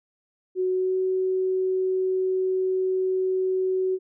sine tone with pitch glide, 370 to 374.5 Hz, F#4 to F#4, 0 to +21 cents, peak -21 dBFS, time 0.55-3.99 s, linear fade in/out 50 ms, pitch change +21 cents, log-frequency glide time 0.7-0.97 s, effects none

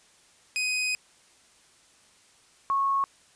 sawtooth / sine tone pair in turn, 2504 / 1098.5 Hz, D#7 / C#6, +10 / -16 cents, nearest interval octave + major second, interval 1426 cents, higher first, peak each -22 dBFS, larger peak neither, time 0.56-0.95 / 2.7-3.04 s, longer first, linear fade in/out 0 ms, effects white hiss -59 dBFS RMS until 3.35 s + resampled to 22050 Hz

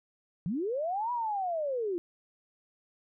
sine linear two-way sweep, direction up then down, 152.8 to 987.8 to 333.2 Hz, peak -29 dBFS, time 0.46-1.98 s, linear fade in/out 0 ms, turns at 1.12 s, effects none

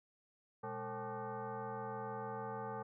sine tone with frequency modulation, 207.7 Hz, G#3, in tune, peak -40 dBFS, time 0.63-2.83 s, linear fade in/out 10 ms, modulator 329 Hz, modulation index 3.1, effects none

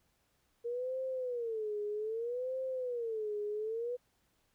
sine tone with vibrato, 466.2 Hz, A#4, in tune, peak -34 dBFS, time 0.64-3.97 s, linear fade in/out 20 ms, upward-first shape sine, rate 0.63 Hz, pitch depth 200 cents each way, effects pink hiss -75 dBFS RMS until 4.54 s

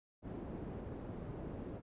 white low-pass noise, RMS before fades -45 dBFS, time 0.22-1.82 s, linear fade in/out 50 ms, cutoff 330 Hz, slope 12 dB/octave, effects resampled to 8000 Hz

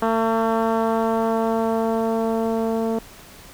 10% pulse tone with low-pass filter sweep, 225.3 Hz, A3, 41 cents sharp, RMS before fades -21 dBFS, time 0.02-2.99 s, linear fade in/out 5 ms, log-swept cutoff 1300 to 500 Hz, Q 0.88, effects pink hiss -44 dBFS RMS until 3.53 s

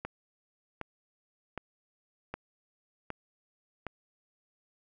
click train, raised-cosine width 0.5 ms, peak -21 dBFS, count 6, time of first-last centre 0.05-3.867 s, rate 1.31 Hz, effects none

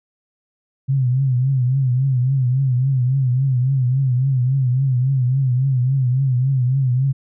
sine tone with vibrato, 130 Hz, C3, 11 cents flat, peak -14 dBFS, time 0.88-7.13 s, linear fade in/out 20 ms, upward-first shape triangle, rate 3.6 Hz, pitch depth 120 cents each way, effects none

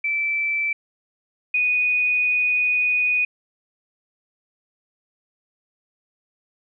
sine tone pair in turn, 2325 / 2478 Hz, D7 / D#7, -18 / -8 cents, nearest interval minor second, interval 110 cents, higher second, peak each -20 / -17 dBFS, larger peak second, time 0.04-0.73 / 1.54-3.25 s, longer second, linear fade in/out 5 ms, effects none

